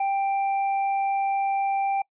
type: tone with hard clipping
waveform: triangle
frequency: 787 Hz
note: G5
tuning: 7 cents sharp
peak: -23 dBFS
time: 0-2.02 s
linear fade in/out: 5 ms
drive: 8 dB
effects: noise-tail reverb RT60 0.1 s tail -25 dB re dry + resampled to 8000 Hz